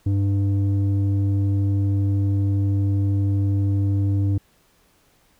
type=tone with low-pass filter; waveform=square; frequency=99.3 Hz; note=G2; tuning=23 cents sharp; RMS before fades=-20 dBFS; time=0.06-4.38 s; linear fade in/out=5 ms; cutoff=240 Hz; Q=1.8; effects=pink hiss -60 dBFS RMS until 5.39 s